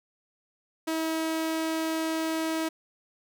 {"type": "tone", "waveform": "sawtooth", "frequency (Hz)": 321.4, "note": "E4", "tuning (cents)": -44, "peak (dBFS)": -23, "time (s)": [0.87, 2.69], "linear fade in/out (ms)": 10, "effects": []}